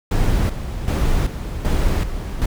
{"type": "noise with tremolo", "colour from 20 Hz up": "brown", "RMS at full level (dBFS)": -17, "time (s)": [0.11, 2.46], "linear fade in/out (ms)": 5, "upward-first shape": "square", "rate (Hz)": 1.3, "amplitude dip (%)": 65, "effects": []}